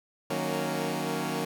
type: chord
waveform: 15% pulse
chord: D# minor seventh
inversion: none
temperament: equal with one note detuned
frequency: 154.22 / 185 / 233.1 / 277.2 Hz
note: D#3 / F#3 / A#3 / C#4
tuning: -15 / 0 / 0 / 0 cents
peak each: -28 dBFS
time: 0.3-1.45 s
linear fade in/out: 5 ms
effects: none